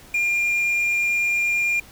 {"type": "tone with quantisation", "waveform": "triangle", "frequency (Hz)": 2403, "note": "D7", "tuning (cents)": 39, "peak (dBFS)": -17, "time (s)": [0.14, 1.8], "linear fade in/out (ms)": 5, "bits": 7, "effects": ["pink hiss -47 dBFS RMS until 1.91 s"]}